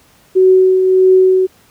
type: tone with tremolo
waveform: sine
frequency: 374.2 Hz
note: F#4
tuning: 20 cents sharp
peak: -4 dBFS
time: 0.35-1.47 s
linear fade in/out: 20 ms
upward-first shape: triangle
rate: 1.6 Hz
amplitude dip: 45%
effects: pink hiss -49 dBFS RMS until 1.7 s + high-pass 60 Hz 12 dB/octave